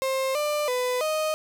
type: tone with pitch steps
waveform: 35% pulse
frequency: 530 / 595 / 499.7 / 622 Hz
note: C5 / D5 / B4 / D#5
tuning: +22 / +22 / +20 / -1 cents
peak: -22 dBFS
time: 0.02-1.34 s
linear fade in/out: 0 ms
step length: 330 ms
effects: none